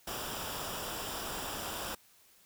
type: noise with comb filter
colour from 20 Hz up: pink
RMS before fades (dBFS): -39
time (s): 0.07-1.95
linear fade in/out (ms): 5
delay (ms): 0.47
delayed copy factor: -0.6
effects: white hiss -63 dBFS RMS until 2.45 s